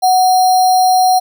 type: tone with sample-and-hold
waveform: sine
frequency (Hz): 740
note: F#5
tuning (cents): 0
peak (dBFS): -7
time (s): 0.02-1.2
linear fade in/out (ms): 20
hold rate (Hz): 4900
effects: none